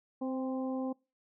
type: harmonic tone with a mistuned harmonic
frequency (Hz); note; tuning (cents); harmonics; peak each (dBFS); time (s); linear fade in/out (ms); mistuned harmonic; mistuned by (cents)
260.5; C4; -7; 1 / 2 / 3 / 4; -33 / -39 / -44 / -49; 0.21-0.93; 10; 3; +22
effects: noise-tail reverb RT60 0.3 s tail -25 dB re dry